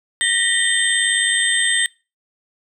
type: tone cluster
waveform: sine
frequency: 1840 / 1939 / 3142 / 3604 / 8370 Hz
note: A#6 / B6 / G7 / A7 / C9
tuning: -23 / -32 / +3 / +41 / 0 cents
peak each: -22 dBFS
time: 0.21-1.86 s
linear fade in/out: 0 ms
effects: noise-tail reverb RT60 0.3 s tail -23 dB re dry